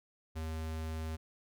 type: tone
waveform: square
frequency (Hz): 79.7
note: D#2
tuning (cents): +42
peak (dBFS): -37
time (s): 0.35-1.17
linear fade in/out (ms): 20
effects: none

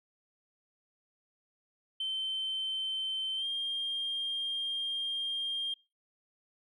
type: tone with pitch glide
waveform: sine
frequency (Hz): 3092 to 3208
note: G7 to G7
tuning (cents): -24 to +39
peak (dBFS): -30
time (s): 2-5.74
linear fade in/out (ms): 5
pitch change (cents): +63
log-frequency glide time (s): 3.36-3.46
effects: noise-tail reverb RT60 0.3 s tail -25 dB re dry + tanh soft clip ceiling -28 dBFS

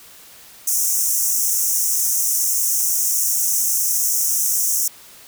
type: high-pass noise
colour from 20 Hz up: pink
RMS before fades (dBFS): -19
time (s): 0.67-4.88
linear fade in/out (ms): 5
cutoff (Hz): 5600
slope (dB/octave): 96
effects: white hiss -44 dBFS RMS until 5.27 s

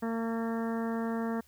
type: harmonic tone with a mistuned harmonic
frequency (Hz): 227.8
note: A#3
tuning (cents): -40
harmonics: 1 / 2 / 3 / 4 / 5 / 6 / 7 / 8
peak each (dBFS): -31 / -37 / -41 / -43 / -45 / -47 / -48 / -49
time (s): 0.02-1.41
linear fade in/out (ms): 10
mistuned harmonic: 7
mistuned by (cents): +22
effects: added 74 Hz sine -64 dBFS peak until 1.47 s + white hiss -64 dBFS RMS until 1.47 s

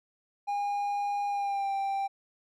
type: tone with pitch glide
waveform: triangle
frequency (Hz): 813 to 786.7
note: G#5 to G5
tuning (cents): -37 to +6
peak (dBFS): -26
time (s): 0.47-2.08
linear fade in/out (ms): 20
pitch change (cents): -57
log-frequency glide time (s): 1.27-1.72
effects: none

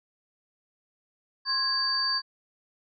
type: tone cluster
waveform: sine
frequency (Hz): 1059 / 1654 / 4619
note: C6 / G#6 / D8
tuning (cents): +21 / -8 / -30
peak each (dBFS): -33 / -33 / -25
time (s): 1.45-2.22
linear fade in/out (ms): 50
effects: none

